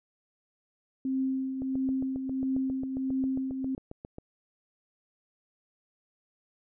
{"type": "tone with tremolo", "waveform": "sine", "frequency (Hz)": 264.2, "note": "C4", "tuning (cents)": 17, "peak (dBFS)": -25, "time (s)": [1.05, 3.75], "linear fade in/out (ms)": 2, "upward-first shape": "triangle", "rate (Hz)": 1.5, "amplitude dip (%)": 55}
{"type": "click train", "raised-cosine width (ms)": 2, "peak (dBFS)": -27, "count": 20, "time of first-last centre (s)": [1.62, 4.184], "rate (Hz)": 7.41}
{"effects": []}